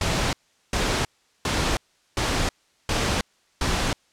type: noise bursts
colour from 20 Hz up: pink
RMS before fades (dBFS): -23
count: 6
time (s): 0.01-3.93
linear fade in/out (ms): 2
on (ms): 320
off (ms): 400
effects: white hiss -63 dBFS RMS until 4.12 s + low-pass 7000 Hz 12 dB/octave